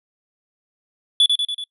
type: tone with echo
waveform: triangle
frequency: 3440 Hz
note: A7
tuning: 40 cents flat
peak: -9 dBFS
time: 1.2-1.26 s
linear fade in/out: 2 ms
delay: 95 ms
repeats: 4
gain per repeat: -4 dB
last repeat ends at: 1.64 s
effects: noise-tail reverb RT60 0.1 s tail -25 dB re dry + resampled to 32000 Hz